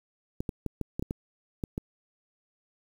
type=clicks; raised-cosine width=3 ms; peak=-18 dBFS; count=9; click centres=0.405 / 0.492 / 0.663 / 0.813 / 0.995 / 1.025 / 1.109 / 1.638 / 1.779 s; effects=8-bit